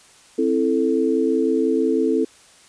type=chord; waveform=sine; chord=A minor; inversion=first; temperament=just; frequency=264 / 330 / 440 Hz; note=C4 / E4 / A4; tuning=+16 / +2 / 0 cents; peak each=-21 / -21 / -20 dBFS; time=0.38-2.25 s; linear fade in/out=10 ms; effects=white hiss -50 dBFS RMS until 2.68 s + resampled to 22050 Hz